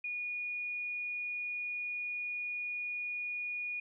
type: tone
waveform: sine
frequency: 2450 Hz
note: D#7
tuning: 27 cents flat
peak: -35 dBFS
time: 0.04-3.8 s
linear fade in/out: 5 ms
effects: none